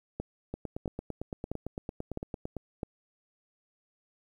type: two click trains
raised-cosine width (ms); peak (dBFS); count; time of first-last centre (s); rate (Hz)
2; -22 / -20; 19 / 5; 0.54-2.567 / 0.2-2.832; 8.88 / 1.52
effects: 10-bit